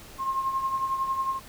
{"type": "tone with tremolo", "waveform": "sine", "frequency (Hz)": 1068, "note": "C6", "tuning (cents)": 35, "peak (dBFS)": -22, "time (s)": [0.18, 1.4], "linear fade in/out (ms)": 50, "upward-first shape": "triangle", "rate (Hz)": 11, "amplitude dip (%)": 65, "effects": ["pink hiss -47 dBFS RMS until 1.48 s"]}